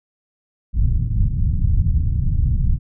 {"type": "low-pass noise", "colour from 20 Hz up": "pink", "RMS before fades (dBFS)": -17, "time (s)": [0.73, 2.79], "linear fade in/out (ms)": 50, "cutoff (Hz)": 140, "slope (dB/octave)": 24, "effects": []}